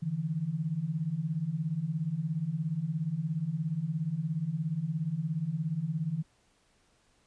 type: beating tone pair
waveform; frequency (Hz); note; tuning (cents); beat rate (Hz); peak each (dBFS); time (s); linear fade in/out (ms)
sine; 146.83 / 163.83; D3 / E3; 0 / -10; 17; -34 / -31; 0.02-6.23; 10
effects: pink hiss -68 dBFS RMS until 7.26 s + resampled to 22050 Hz